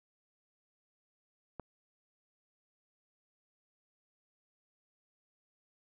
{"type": "click", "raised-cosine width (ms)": 1, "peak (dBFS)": -27, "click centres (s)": 1.597, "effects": []}